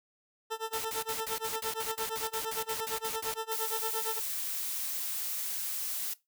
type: tone with tremolo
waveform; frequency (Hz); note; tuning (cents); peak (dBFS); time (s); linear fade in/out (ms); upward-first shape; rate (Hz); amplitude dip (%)
20% pulse; 445.4; A4; +21; -26; 0.5-4.2; 20; sine; 8.7; 95
type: noise bursts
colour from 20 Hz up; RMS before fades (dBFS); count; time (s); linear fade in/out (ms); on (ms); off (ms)
white; -37; 15; 0.73-3.342; 5; 120; 58
type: noise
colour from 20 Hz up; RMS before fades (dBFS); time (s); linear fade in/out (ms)
blue; -35; 3.51-6.14; 10
effects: noise-tail reverb RT60 0.2 s tail -19 dB re dry